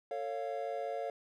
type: chord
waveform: triangle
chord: A augmented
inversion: none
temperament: equal with one note detuned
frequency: 449.2 / 554.4 / 698.5 Hz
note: A4 / C#5 / E#5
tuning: +36 / 0 / 0 cents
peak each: -39 / -37 / -37 dBFS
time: 0.11-1.1 s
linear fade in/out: 2 ms
effects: none